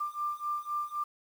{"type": "beating tone pair", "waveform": "sine", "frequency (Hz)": [1187, 1190.9], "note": ["D6", "D6"], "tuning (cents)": [18, 24], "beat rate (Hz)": 3.9, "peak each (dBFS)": [-35, -34], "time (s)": [0, 1.04], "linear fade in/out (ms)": 10, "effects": ["9-bit"]}